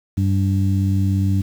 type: harmonic tone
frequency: 97 Hz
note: G2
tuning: 18 cents flat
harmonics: 1 / 2 / 3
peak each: -16 / -22 / -26 dBFS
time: 0.17-1.42 s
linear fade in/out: 10 ms
effects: 7-bit